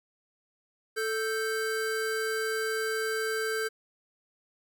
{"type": "tone pair together", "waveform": "square", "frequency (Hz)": [440, 1568], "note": ["A4", "G6"], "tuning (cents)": [0, 0], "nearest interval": "octave + minor seventh", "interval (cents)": 2200, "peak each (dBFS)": [-31, -33], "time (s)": [0.96, 3.69], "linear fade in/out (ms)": 20, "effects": []}